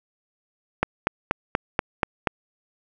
click train, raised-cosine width 0.5 ms, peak -4 dBFS, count 7, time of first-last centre 0.83-2.272 s, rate 4.16 Hz, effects none

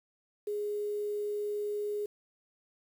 sine tone with quantisation, 415.3 Hz, G#4, in tune, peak -31 dBFS, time 0.47-2.06 s, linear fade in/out 5 ms, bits 9, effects none

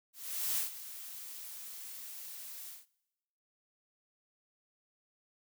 blue noise with ADSR envelope, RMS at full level -32 dBFS, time 0.13-2.86 s, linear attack 450 ms, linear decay 120 ms, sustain -14 dB, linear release 180 ms, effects noise-tail reverb RT60 1.0 s tail -23 dB re dry

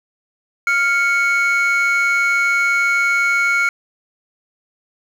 triangle tone pair together, 1396.9 / 2217 Hz, F6 / C#7, 0 / 0 cents, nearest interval minor sixth, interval 800 cents, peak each -14 dBFS, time 0.67-3.69 s, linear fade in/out 2 ms, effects tanh soft clip ceiling -6 dBFS + 8-bit

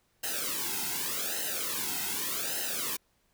white noise with flanger, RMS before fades -33 dBFS, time 0.23-2.97 s, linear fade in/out 10 ms, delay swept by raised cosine 0.86 to 1.75 ms, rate 0.85 Hz, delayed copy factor -1, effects pink hiss -71 dBFS RMS until 3.33 s

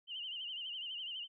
sine tone with vibrato, 2960 Hz, F#7, in tune, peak -40 dBFS, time 0.07-1.28 s, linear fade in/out 50 ms, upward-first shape sine, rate 12 Hz, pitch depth 100 cents each way, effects none

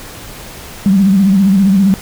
sine tone with vibrato, 194.4 Hz, G3, 14 cents flat, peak -6 dBFS, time 0.86-1.94 s, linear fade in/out 0 ms, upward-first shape sine, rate 15 Hz, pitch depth 82 cents each way, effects pink hiss -31 dBFS RMS until 2.01 s

